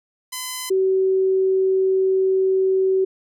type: tone pair in turn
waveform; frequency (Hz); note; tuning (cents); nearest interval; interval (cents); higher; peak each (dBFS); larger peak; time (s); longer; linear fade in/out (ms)
5% pulse / sine; 1017 / 380; C6 / F#4; -50 / +46; octave + perfect fourth; 1704; first; -15; neither; 0.32-0.7 / 0.7-3.05; second; 10
effects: none